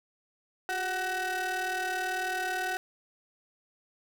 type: ring-modulated tone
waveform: 35% pulse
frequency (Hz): 379.7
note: F#4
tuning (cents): +45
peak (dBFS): -25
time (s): 0.69-2.77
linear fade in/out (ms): 0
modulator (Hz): 1120
effects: none